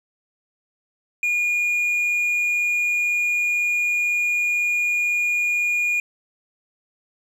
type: tone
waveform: triangle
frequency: 2434 Hz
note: D#7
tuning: 39 cents flat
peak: -17 dBFS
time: 1.23-6 s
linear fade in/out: 2 ms
effects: none